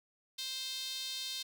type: tone with high-pass filter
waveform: sawtooth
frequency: 523.3 Hz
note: C5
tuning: in tune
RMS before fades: -40 dBFS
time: 0.38-1.43 s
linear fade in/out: 10 ms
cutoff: 3800 Hz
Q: 3.9
effects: none